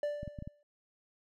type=tone with exponential decay; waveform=triangle; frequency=587 Hz; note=D5; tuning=1 cent flat; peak=-27 dBFS; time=0.03-0.63 s; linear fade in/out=2 ms; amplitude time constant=130 ms
type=clicks; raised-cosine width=5 ms; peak=-29 dBFS; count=5; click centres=0.231 / 0.277 / 0.388 / 0.424 / 0.475 s
effects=none